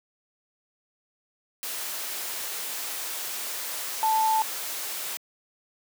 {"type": "tone in noise", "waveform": "sine", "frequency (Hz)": 880, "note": "A5", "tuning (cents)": 0, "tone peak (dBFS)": -20, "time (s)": [4.03, 4.42], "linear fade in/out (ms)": 0, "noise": "white", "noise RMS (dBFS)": -33, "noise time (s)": [1.63, 5.17], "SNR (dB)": 10, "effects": ["high-pass 400 Hz 12 dB/octave"]}